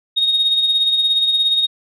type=tone with tremolo; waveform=sine; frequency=3729 Hz; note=A#7; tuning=in tune; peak=-10 dBFS; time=0.16-1.67 s; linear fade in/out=20 ms; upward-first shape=sine; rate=17 Hz; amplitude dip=50%; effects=tanh soft clip ceiling -8 dBFS